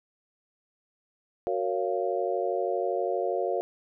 sine chord, Gb major seventh, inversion none, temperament just, 370 / 462.5 / 555 / 693.7 Hz, Gb4 / Bb4 / Db5 / F5, 0 / -14 / +2 / -12 cents, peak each -31 dBFS, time 1.47-3.61 s, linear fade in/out 0 ms, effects none

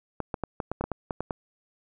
clicks, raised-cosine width 1 ms, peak -15 dBFS, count 11, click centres 0.203 / 0.342 / 0.437 / 0.602 / 0.716 / 0.81 / 0.84 / 0.917 / 1.108 / 1.206 / 1.308 s, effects none

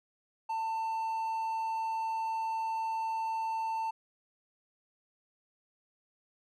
triangle tone, 894 Hz, A5, 27 cents sharp, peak -29 dBFS, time 0.49-3.91 s, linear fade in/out 10 ms, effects none

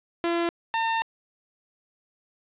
sawtooth tone pair in turn, 340.3 / 905.1 Hz, F4 / A5, -45 / +49 cents, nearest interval octave + perfect fourth, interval 1694 cents, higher second, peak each -19 dBFS, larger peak neither, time 0.24-0.49 / 0.74-1.02 s, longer second, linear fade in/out 0 ms, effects resampled to 8000 Hz + 9-bit

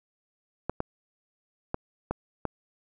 clicks, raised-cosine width 1 ms, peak -14 dBFS, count 5, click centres 0.696 / 0.804 / 1.744 / 2.11 / 2.453 s, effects none

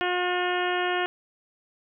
harmonic tone, 358.9 Hz, F4, 47 cents sharp, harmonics 1 / 2 / 3 / 4 / 5 / 6 / 7 / 8 / 9, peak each -28 / -29 / -34 / -32 / -32 / -39 / -38 / -35 / -41 dBFS, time 0.01-1.06 s, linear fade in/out 0 ms, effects none

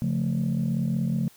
sine chord, Db augmented, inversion none, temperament equal, 138.59 / 174.61 / 220 Hz, Db3 / F3 / A3, 0 / 0 / 0 cents, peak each -26 dBFS, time 0.02-1.28 s, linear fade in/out 0 ms, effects tanh soft clip ceiling -18 dBFS + white hiss -55 dBFS RMS until 1.36 s

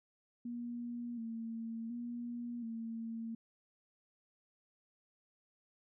sine tone with vibrato, 233.1 Hz, A#3, in tune, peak -39 dBFS, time 0.45-3.35 s, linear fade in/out 5 ms, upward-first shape square, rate 0.69 Hz, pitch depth 43 cents each way, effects none

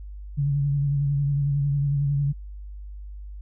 sine tone with vibrato, 141.6 Hz, C#3, 37 cents sharp, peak -20 dBFS, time 0.37-2.33 s, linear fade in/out 20 ms, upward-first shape sine, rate 11 Hz, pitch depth 38 cents each way, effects added 50 Hz sine -35 dBFS peak until 3.41 s

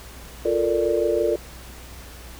sine chord, Bb major seventh, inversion second, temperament equal, 349.2 / 440 / 466.2 / 587.3 Hz, F4 / A4 / Bb4 / D5, 0 / 0 / 0 / 0 cents, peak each -24 dBFS, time 0.45-1.36 s, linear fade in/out 5 ms, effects added 60 Hz sine -41 dBFS peak until 2.39 s + pink hiss -43 dBFS RMS until 2.39 s

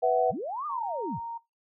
sine chord, B suspended fourth, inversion none, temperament equal with one note detuned, 493.9 / 659.3 / 750.8 Hz, B4 / E5 / F#5, 0 / 0 / +25 cents, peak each -25 dBFS, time 0.02-0.32 s, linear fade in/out 20 ms
sine linear two-way sweep, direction up then down, 56.7 to 1238 to 56.7 Hz, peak -31 dBFS, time 0.29-1.2 s, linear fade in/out 50 ms, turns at 0.66 s
sine tone, 928 Hz, A#5, 8 cents flat, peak -34 dBFS, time 0.69-1.38 s, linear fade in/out 10 ms
effects noise-tail reverb RT60 0.2 s tail -19 dB re dry

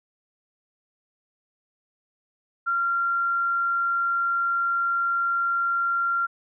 sine tone, 1380 Hz, F6, 21 cents flat, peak -21 dBFS, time 2.66-6.27 s, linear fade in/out 20 ms, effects none

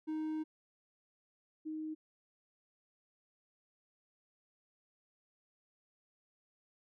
triangle / sine tone pair in turn, 311.9 / 311.9 Hz, D#4 / D#4, +4 / +4 cents, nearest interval unison, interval 0 cents, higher neither, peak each -33 / -38 dBFS, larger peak first, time 0.07-0.44 / 1.65-1.95 s, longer first, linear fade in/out 20 ms, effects none

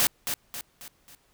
white noise with echo, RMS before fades -22 dBFS, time 0-0.07 s, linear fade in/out 0 ms, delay 270 ms, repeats 4, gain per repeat -7 dB, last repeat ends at 1.15 s, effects pink hiss -65 dBFS RMS until 1.33 s

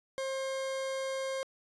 40% pulse tone, 533 Hz, C5, 32 cents sharp, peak -32 dBFS, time 0.18-1.43 s, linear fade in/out 0 ms, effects resampled to 22050 Hz

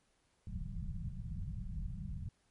pink low-pass noise, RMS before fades -41 dBFS, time 0.47-2.29 s, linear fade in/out 2 ms, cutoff 200 Hz, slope 96 dB/octave, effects pink hiss -75 dBFS RMS until 2.5 s + MP3 48 kbps

